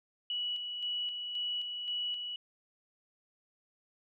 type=tone with tremolo; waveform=sine; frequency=2938 Hz; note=F#7; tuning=13 cents flat; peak=-32 dBFS; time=0.3-2.36 s; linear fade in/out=2 ms; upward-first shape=square; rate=1.9 Hz; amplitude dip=40%; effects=none